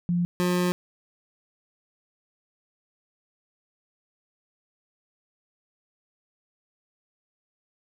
sine / 25% pulse tone pair in turn, 174.61 / 178.69 Hz, F3 / F3, 0 / +40 cents, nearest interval unison, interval 40 cents, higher second, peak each -21 / -18 dBFS, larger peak second, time 0.09-0.25 / 0.4-0.72 s, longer second, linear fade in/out 0 ms, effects none

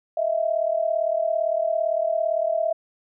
sine tone pair together, 634 / 671.7 Hz, D#5 / E5, +32 / +32 cents, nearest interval minor second, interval 100 cents, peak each -23 dBFS, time 0.17-2.73 s, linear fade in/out 5 ms, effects none

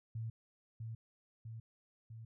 sine tone with echo, 112.9 Hz, A2, 45 cents sharp, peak -38 dBFS, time 0.15-0.3 s, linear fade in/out 5 ms, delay 650 ms, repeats 3, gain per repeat -3 dB, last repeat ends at 2.25 s, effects none

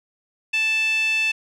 5% pulse tone with band-pass filter, 880 Hz, A5, in tune, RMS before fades -21 dBFS, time 0.53-1.32 s, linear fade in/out 10 ms, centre 2600 Hz, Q 7.1, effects none

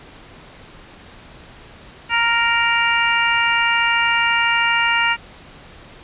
harmonic tone, 466.2 Hz, A#4, in tune, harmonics 2 / 3 / 4 / 5 / 6, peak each -21 / -21 / -21 / -21 / -21 dBFS, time 2.09-5.17 s, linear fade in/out 50 ms, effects pink hiss -42 dBFS RMS until 6.03 s + resampled to 8000 Hz

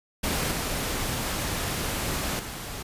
pink noise with level steps, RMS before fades -27 / -29 / -36 dBFS, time 0.23-2.83 s, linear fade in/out 10 ms, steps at 0.51 / 2.39 s, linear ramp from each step 5 ms, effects resampled to 32000 Hz

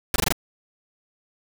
pink noise bursts, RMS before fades -20 dBFS, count 5, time 0.14-0.324 s, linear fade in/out 2 ms, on 20 ms, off 21 ms, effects none

